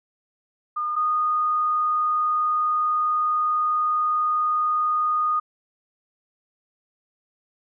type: tone pair in turn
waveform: sine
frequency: 1216 / 1232.3 Hz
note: D#6 / D#6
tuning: -40 / -17 cents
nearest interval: unison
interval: 23 cents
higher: second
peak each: -23 / -19 dBFS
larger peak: second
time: 0.76-0.96 / 0.96-5.4 s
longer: second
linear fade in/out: 10 ms
effects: none